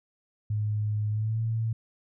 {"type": "tone with pitch glide", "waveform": "sine", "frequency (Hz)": [105.8, 112.74], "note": ["G#2", "A2"], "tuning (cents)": [33, 43], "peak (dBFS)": -25, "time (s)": [0.5, 1.73], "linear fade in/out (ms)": 5, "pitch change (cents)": 110, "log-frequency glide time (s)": [1.1, 1.41], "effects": []}